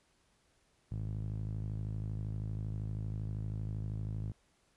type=tone with band-pass filter; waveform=sawtooth; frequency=52.7 Hz; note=G#1; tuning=26 cents sharp; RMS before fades=-38 dBFS; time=0.91-4.32 s; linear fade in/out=5 ms; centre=120 Hz; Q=2.4; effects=pink hiss -72 dBFS RMS until 4.76 s + resampled to 24000 Hz